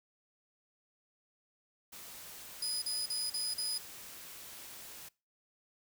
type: noise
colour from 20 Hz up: white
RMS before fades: -49 dBFS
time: 1.92-5.09 s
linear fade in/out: 10 ms
type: tone bursts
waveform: 30% pulse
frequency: 4978 Hz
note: D#8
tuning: in tune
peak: -30 dBFS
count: 5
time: 2.62-3.78 s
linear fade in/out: 5 ms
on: 200 ms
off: 40 ms
effects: noise-tail reverb RT60 0.3 s tail -23 dB re dry